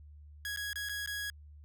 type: tone with dropouts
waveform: sawtooth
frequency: 1661.2 Hz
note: G#6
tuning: in tune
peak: -32 dBFS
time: 0.45-1.3 s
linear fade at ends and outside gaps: 1 ms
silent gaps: 0.562-0.572 / 0.731-0.757 / 0.888-0.894 / 1.061-1.074 s
effects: added 74 Hz sine -50 dBFS peak until 1.64 s